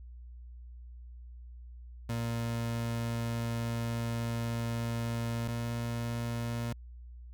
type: tone pair in turn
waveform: 30% pulse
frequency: 116.54 / 117.62 Hz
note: A#2 / A#2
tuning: 0 / +16 cents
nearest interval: unison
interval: 16 cents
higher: second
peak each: -29 / -30 dBFS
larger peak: first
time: 2.09-5.48 / 5.48-6.73 s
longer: first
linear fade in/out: 5 ms
effects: added 60 Hz sine -45 dBFS peak until 7.33 s